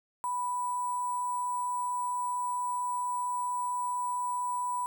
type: tone with sample-and-hold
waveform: sine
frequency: 987.8 Hz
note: B5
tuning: in tune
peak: -29 dBFS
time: 0.24-4.86 s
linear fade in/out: 0 ms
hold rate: 8820 Hz
effects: none